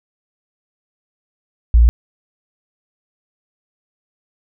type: tone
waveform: sine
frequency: 58.2 Hz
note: A#1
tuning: 2 cents flat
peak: -6 dBFS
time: 1.74-1.89 s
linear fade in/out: 0 ms
effects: none